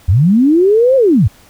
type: linear two-way sweep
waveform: sine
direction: up then down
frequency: 75.4 to 546 to 75.4 Hz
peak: -6 dBFS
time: 0.08-1.28 s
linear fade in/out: 10 ms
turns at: 0.96 s
effects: pink hiss -45 dBFS RMS until 1.49 s